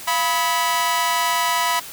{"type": "tone with amplitude modulation", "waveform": "sawtooth", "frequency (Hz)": 984, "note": "B5", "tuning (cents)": -7, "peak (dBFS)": -10, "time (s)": [0.07, 1.8], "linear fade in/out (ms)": 10, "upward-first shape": "sine", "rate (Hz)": 290, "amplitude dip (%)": 95, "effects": ["white hiss -36 dBFS RMS until 1.92 s"]}